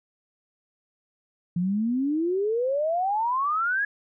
sine exponential sweep, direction up, 169.6 to 1700 Hz, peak -22 dBFS, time 1.56-3.85 s, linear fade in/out 5 ms, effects none

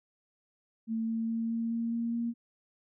sine tone with pitch steps, 224.6 / 226.2 / 227.7 / 229.3 / 230.9 / 232.5 / 234.1 Hz, A3 / A3 / A#3 / A#3 / A#3 / A#3 / A#3, +36 / +48 / -40 / -28 / -16 / -4 / +8 cents, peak -29 dBFS, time 0.87-2.34 s, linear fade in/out 50 ms, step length 210 ms, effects none

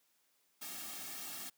white noise with comb filter, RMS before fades -45 dBFS, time 0.61-1.5 s, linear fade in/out 10 ms, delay 2 ms, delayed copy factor -0.75, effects white hiss -75 dBFS RMS until 1.57 s + high-pass 150 Hz 12 dB/octave

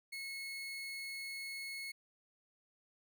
30% pulse tone, 2183 Hz, C#7, 27 cents flat, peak -39 dBFS, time 0.12-1.92 s, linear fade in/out 10 ms, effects none

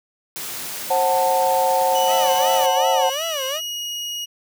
white high-pass noise, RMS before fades -30 dBFS, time 0.36-2.66 s, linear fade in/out 0 ms, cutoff 100 Hz, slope 24 dB/octave
sine chord, F# diminished, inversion second, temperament just, 532.8 / 740 / 888 Hz, C5 / F#5 / A5, +31 / 0 / +16 cents, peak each -20 dBFS, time 0.9-3.1 s, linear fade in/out 10 ms
30% pulse tone with pitch glide, 2960 to 2886 Hz, F#7 to F#7, 0 to -44 cents, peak -23 dBFS, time 1.94-4.26 s, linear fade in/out 20 ms, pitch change -44 cents, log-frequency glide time 2.38-3.81 s
sawtooth tone with vibrato, 590 Hz, D5, 8 cents sharp, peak -21 dBFS, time 2.06-3.61 s, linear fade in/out 50 ms, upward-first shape sine, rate 2.7 Hz, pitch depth 210 cents each way
effects none

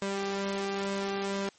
sawtooth tone with flanger, 197.3 Hz, G3, 11 cents sharp, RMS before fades -32 dBFS, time 0.02-1.49 s, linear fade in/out 2 ms, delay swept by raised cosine 1.9 to 2.58 ms, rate 2.2 Hz, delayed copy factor +0.55, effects white hiss -61 dBFS RMS until 1.58 s + MP3 32 kbps

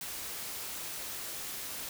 white noise, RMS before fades -40 dBFS, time 0.01-1.89 s, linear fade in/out 2 ms, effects none

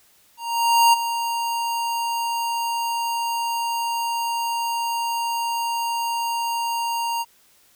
square tone with ADSR envelope, 932.3 Hz, A#5, in tune, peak -12 dBFS, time 0.37-7.25 s, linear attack 560 ms, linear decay 18 ms, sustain -11 dB, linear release 38 ms, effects white hiss -57 dBFS RMS until 7.75 s

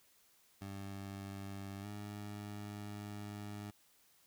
20% pulse tone with pitch glide, 98.5 to 103.28 Hz, G2 to G#2, +9 to -9 cents, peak -39 dBFS, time 0.61-3.71 s, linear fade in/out 10 ms, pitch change +82 cents, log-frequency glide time 1.81-1.86 s, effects white hiss -69 dBFS RMS until 4.26 s

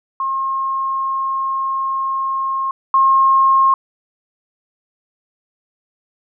sine tone pair in turn, 1073 / 1073 Hz, C6 / C6, +43 / +43 cents, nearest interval unison, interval 0 cents, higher neither, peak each -17 / -9 dBFS, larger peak second, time 0.2-2.71 / 2.94-3.74 s, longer first, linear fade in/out 2 ms, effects none

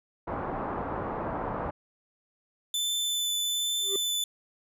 white low-pass noise, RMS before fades -33 dBFS, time 0.27-1.71 s, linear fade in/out 10 ms, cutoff 1100 Hz, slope 24 dB/octave
sawtooth tone with vibrato, 3518 Hz, A7, 1 cent flat, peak -24 dBFS, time 2.74-4.24 s, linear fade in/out 2 ms, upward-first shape triangle, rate 1.2 Hz, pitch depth 10 cents each way
triangle tone with exponential growth, 392 Hz, G4, in tune, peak -24 dBFS, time 3.78-3.96 s, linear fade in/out 2 ms, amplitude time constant 39 ms
effects none

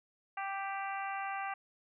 harmonic tone with a mistuned harmonic, 392 Hz, G4, in tune, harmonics 2 / 3 / 4 / 5 / 6 / 7, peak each -38 / -42 / -44 / -46 / -48 / -49 dBFS, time 0.37-1.54 s, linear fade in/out 5 ms, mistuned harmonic 5, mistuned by +16 cents, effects none

